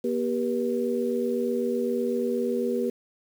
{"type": "tone cluster", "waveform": "sine", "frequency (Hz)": [239.7, 393.8, 481.8], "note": ["A#3", "G4", "B4"], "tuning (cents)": [48, 8, -43], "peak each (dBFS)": -28, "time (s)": [0.04, 2.9], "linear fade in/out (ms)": 5, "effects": ["8-bit"]}